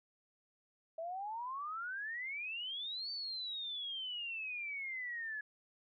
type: exponential two-way sweep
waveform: sine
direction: up then down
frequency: 640 to 4579 to 1689 Hz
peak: -39 dBFS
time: 0.98-5.41 s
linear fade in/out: 5 ms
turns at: 3.11 s
effects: none